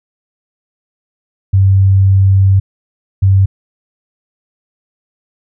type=tone bursts at uneven times; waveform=sine; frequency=96.7 Hz; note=G2; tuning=23 cents flat; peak=-5 dBFS; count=2; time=1.53-2.6 / 3.22-3.46 s; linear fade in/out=10 ms; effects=none